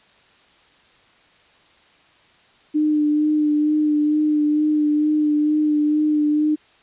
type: tone with vibrato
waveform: sine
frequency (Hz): 301.3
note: D4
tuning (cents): +44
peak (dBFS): -15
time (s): 2.74-6.56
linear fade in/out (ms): 20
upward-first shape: sine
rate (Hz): 2.2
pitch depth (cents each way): 20
effects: white hiss -54 dBFS RMS until 6.82 s + resampled to 8000 Hz